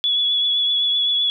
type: tone with vibrato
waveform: sine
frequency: 3400 Hz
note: G#7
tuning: 40 cents sharp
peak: -16 dBFS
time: 0.04-1.3 s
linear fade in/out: 0 ms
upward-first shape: triangle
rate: 7.8 Hz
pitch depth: 26 cents each way
effects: none